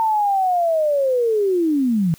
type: linear sweep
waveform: sine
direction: down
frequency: 905 to 155.2 Hz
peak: -15 dBFS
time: 0-2.14 s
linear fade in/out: 0 ms
effects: white hiss -49 dBFS RMS until 2.18 s